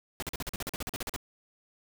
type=noise bursts; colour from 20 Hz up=pink; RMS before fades=-35 dBFS; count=15; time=0.2-1.162 s; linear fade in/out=0 ms; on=24 ms; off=43 ms; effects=none